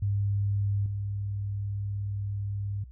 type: tone with level steps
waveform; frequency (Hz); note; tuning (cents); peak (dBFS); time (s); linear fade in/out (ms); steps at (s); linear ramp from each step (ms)
sine; 100.7; G2; +47; -24 / -29; 0.02-2.84; 5; 0.86; 2
effects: added 62 Hz sine -44 dBFS peak until 2.91 s